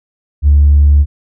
triangle tone with tanh clipping, 72.4 Hz, D2, 24 cents flat, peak -4 dBFS, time 0.42-1.06 s, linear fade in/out 50 ms, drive 5 dB, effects none

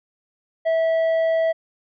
sine tone with tanh clipping, 652 Hz, E5, 19 cents flat, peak -18 dBFS, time 0.65-1.53 s, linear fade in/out 20 ms, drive 6 dB, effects none

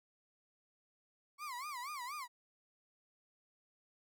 35% pulse tone with vibrato, 1085 Hz, C#6, 37 cents flat, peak -40 dBFS, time 1.38-2.28 s, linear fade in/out 50 ms, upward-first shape sine, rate 4.2 Hz, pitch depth 210 cents each way, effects none

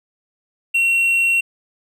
triangle tone, 2731 Hz, F7, 39 cents flat, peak -12 dBFS, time 0.74-1.41 s, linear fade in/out 10 ms, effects none

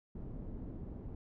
pink low-pass noise, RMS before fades -44 dBFS, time 0.15-1.15 s, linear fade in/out 5 ms, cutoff 310 Hz, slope 12 dB/octave, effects none

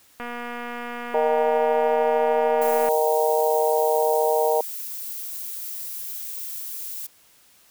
click train, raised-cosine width 0.5 ms, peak -19 dBFS, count 646, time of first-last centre 0.2-2.888 s, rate 240 Hz
harmonic tone, 155.56 Hz, D#3, in tune, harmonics 3 / 4 / 5 / 6, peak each -21 / -23 / -25 / -27 dBFS, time 1.14-4.61 s, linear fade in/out 2 ms
violet noise, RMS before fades -33 dBFS, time 2.61-7.07 s, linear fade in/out 10 ms
effects white hiss -56 dBFS RMS until 7.7 s

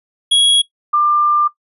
square / sine tone pair in turn, 3322 / 1192.6 Hz, G#7 / D6, 0 / +26 cents, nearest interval octave + tritone, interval 1774 cents, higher first, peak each -9 / -10 dBFS, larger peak first, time 0.31-0.62 / 0.93-1.48 s, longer second, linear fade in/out 10 ms, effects noise-tail reverb RT60 0.1 s tail -18 dB re dry + resampled to 32000 Hz

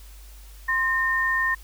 sine tone pair together, 1046.5 / 1827 Hz, C6 / A#6, 0 / -35 cents, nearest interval minor seventh, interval 965 cents, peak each -27 / -21 dBFS, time 0.68-1.55 s, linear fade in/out 10 ms, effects added 50 Hz sine -42 dBFS peak until 1.63 s + white hiss -52 dBFS RMS until 1.63 s

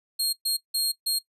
sawtooth tone bursts at uneven times, 4238 Hz, C8, 21 cents sharp, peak -20 dBFS, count 4, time 0.19-0.33 / 0.45-0.57 / 0.74-0.92 / 1.06-1.19 s, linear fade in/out 10 ms, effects noise-tail reverb RT60 0.1 s tail -19 dB re dry + resampled to 32000 Hz

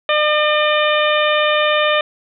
harmonic tone, 603 Hz, D5, 46 cents sharp, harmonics 1 / 2 / 3 / 4 / 5 / 6, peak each -16 / -19 / -21 / -22 / -23 / -24 dBFS, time 0.09-2.01 s, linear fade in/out 2 ms, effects none

